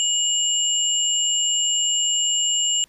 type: tone pair together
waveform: sine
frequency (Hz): 2908 / 7345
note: F#7 / A#8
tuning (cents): -31 / -27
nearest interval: octave + major third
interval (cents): 1604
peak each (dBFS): -21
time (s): 0-2.84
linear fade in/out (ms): 0
effects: pink hiss -58 dBFS RMS until 2.88 s + resampled to 32000 Hz